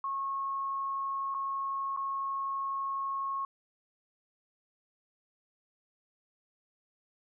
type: tone with dropouts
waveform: sine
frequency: 1092 Hz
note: C#6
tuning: 26 cents flat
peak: -31 dBFS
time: 0.04-3.45 s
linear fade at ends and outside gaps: 2 ms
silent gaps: 1.343-1.347 / 1.964-1.972 s
effects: none